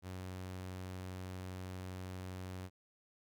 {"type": "tone", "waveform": "sawtooth", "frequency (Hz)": 92.5, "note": "F#2", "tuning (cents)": 0, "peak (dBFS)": -39, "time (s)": [0.02, 2.7], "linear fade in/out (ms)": 50, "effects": []}